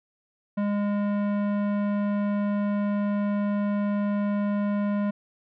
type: tone with tanh clipping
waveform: sine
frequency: 204.5 Hz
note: G#3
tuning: 26 cents flat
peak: -25 dBFS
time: 0.57-5.11 s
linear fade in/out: 10 ms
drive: 16 dB
effects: none